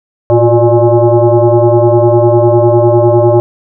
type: tone with frequency modulation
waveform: sine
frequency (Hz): 123.47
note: B2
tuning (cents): 0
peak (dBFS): -4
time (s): 0.3-3.4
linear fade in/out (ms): 0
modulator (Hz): 237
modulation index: 2.6
effects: none